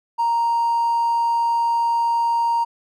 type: tone with hard clipping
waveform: triangle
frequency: 932.3 Hz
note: A#5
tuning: in tune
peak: -17 dBFS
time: 0.18-2.65 s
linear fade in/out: 20 ms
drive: 4 dB
effects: none